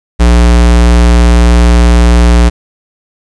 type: tone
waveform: square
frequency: 59.2 Hz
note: A#1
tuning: 27 cents sharp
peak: -3 dBFS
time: 0.19-2.5 s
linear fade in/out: 20 ms
effects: resampled to 22050 Hz + 7-bit